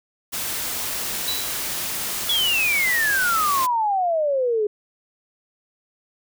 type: noise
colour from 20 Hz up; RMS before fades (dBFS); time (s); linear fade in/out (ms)
white; -27; 0.32-3.67; 20
type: tone with exponential decay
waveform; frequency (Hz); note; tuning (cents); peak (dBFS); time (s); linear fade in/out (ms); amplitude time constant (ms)
square; 3951; B7; 0; -22; 1.28-1.74; 0; 100
type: exponential sweep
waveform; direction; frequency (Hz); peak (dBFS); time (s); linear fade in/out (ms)
sine; down; 3436 to 409.1; -18; 2.29-4.67; 5
effects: none